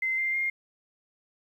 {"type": "tone with pitch steps", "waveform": "sine", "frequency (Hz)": [2069, 2095, 2122], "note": ["C7", "C7", "C7"], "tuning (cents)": [-20, 2, 24], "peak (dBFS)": -25, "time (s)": [0.02, 0.5], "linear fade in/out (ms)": 5, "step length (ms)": 160, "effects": ["10-bit"]}